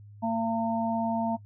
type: harmonic tone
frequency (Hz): 227.2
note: A#3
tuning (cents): -44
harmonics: 1 / 3 / 4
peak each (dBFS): -28 / -31 / -31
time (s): 0.22-1.37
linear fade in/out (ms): 20
effects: noise-tail reverb RT60 0.1 s tail -20 dB re dry + added 103 Hz sine -46 dBFS peak until 1.45 s